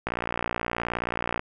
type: click train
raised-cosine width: 0.5 ms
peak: -12 dBFS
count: 79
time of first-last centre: 0.07-1.394 s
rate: 58.9 Hz
effects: none